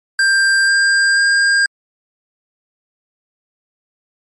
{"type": "tone with pitch steps", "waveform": "square", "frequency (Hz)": [1586, 1597, 1608.1], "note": ["G6", "G6", "G6"], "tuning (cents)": [20, 32, 44], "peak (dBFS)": -11, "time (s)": [0.19, 1.66], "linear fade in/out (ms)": 2, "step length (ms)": 490, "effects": ["MP3 48 kbps"]}